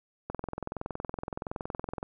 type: click train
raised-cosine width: 1 ms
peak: -20 dBFS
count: 38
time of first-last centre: 0.3-2.029 s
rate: 21.4 Hz
effects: none